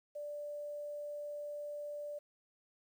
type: tone with quantisation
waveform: sine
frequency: 587.3 Hz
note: D5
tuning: in tune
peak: -40 dBFS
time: 0.15-2.19 s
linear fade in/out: 10 ms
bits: 11
effects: none